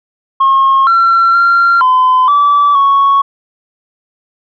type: tone with pitch steps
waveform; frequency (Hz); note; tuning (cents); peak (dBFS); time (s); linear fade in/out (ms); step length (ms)
sine; 1079 / 1358 / 1380 / 1020 / 1155 / 1109; C#6 / F6 / F6 / C6 / D6 / C#6; -47 / -49 / -21 / -44 / -29 / 0; -4; 0.4-3.22; 10; 470
effects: tanh soft clip ceiling -3 dBFS